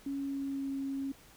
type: tone with pitch glide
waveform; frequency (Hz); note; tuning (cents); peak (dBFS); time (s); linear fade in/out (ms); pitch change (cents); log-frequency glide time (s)
sine; 277.2 to 272.8; C#4 to C#4; 0 to -28; -33; 0.06-1.12; 5; -28; 0.2-0.76
effects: pink hiss -58 dBFS RMS until 1.36 s